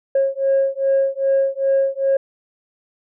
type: beating tone pair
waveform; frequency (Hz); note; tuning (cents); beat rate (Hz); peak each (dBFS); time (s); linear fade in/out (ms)
sine; 542 / 544.5; C#5 / C#5; -39 / -31; 2.5; -17; 0.15-2.17; 5
effects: tanh soft clip ceiling -10 dBFS